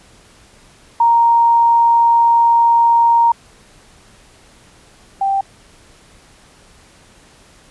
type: tone pair in turn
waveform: sine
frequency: 932.3 / 784 Hz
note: A#5 / G5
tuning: 0 / 0 cents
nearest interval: minor third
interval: 300 cents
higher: first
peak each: -8 / -13 dBFS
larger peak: first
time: 1-3.32 / 5.21-5.41 s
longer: first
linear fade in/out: 5 ms
effects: pink hiss -47 dBFS RMS until 7.7 s + resampled to 24000 Hz